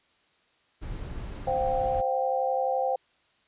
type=noise; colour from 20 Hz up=brown; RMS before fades=-36 dBFS; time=0.81-2.02 s; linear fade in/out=20 ms
type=chord; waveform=sine; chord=C suspended fourth; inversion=none; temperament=equal with one note detuned; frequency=523.3 / 712.3 / 784 Hz; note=C5 / F5 / G5; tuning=0 / +34 / 0 cents; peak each=-27 / -31 / -28 dBFS; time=1.47-2.96 s; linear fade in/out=5 ms
effects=white hiss -66 dBFS RMS until 3.47 s + resampled to 8000 Hz